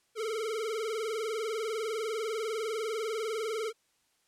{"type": "tone with vibrato", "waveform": "square", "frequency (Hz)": 440.3, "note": "A4", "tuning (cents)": 1, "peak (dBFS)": -32, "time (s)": [0.15, 3.73], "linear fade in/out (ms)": 50, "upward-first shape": "triangle", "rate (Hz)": 20, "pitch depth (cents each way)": 120, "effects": ["white hiss -72 dBFS RMS until 4.27 s", "low-pass 10000 Hz 12 dB/octave"]}